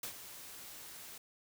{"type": "noise with ADSR envelope", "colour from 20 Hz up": "white", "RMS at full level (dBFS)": -40, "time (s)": [0.03, 1.18], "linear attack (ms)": 4, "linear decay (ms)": 89, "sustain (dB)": -10, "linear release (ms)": 5, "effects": []}